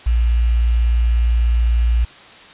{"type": "tone with quantisation", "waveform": "sine", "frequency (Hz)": 58.27, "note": "A#1", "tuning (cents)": 0, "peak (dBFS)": -12, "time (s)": [0.06, 2.05], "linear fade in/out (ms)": 10, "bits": 6, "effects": ["white hiss -41 dBFS RMS until 2.53 s", "resampled to 8000 Hz"]}